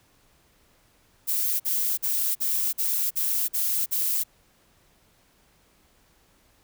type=noise bursts; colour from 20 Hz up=violet; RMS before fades=-25 dBFS; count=8; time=1.27-4.239 s; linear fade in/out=20 ms; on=330 ms; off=47 ms; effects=pink hiss -62 dBFS RMS until 6.63 s